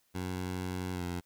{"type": "tone with pitch glide", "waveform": "15% pulse", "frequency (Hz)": [91.6, 88.07], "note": ["F#2", "F2"], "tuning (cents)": [-17, 15], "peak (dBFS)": -28, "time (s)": [0.14, 1.21], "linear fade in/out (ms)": 20, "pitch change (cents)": -68, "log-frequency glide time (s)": [0.93, 1.02], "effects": ["white hiss -72 dBFS RMS until 1.25 s"]}